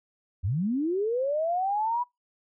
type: linear sweep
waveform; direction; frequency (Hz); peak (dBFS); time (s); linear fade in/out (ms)
sine; up; 77.78 to 987.8; -24; 0.43-2.04; 20
effects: noise-tail reverb RT60 0.2 s tail -26 dB re dry